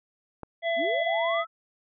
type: click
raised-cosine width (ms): 1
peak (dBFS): -23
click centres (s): 0.433
type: harmonic tone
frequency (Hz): 670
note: E5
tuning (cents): +28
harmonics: 1 / 3 / 5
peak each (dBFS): -25 / -30 / -37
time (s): 0.62-1.45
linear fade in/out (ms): 50
type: linear sweep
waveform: sine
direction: up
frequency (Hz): 218.1 to 1338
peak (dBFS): -30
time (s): 0.76-1.47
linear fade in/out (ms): 50
effects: none